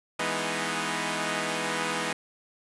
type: chord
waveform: 5% pulse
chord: E major seventh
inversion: none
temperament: equal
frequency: 164.81 / 207.7 / 246.9 / 311.1 Hz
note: E3 / G#3 / B3 / D#4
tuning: 0 / 0 / 0 / 0 cents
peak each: -22 dBFS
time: 0.19-2.13 s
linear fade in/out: 5 ms
effects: resampled to 24000 Hz